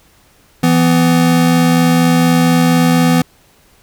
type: tone pair together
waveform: square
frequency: 166.68 / 250.9 Hz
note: E3 / B3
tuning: +19 / +28 cents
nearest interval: perfect fifth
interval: 709 cents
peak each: -12 dBFS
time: 0.63-3.22 s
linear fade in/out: 5 ms
effects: pink hiss -50 dBFS RMS until 3.82 s